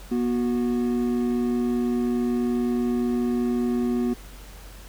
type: tone pair together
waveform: triangle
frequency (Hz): 242.1 / 367.5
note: B3 / F#4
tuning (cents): -34 / -12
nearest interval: perfect fifth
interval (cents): 722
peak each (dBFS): -20 / -26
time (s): 0.11-4.14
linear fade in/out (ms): 10
effects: added 47 Hz sine -41 dBFS peak until 4.88 s + pink hiss -47 dBFS RMS until 4.88 s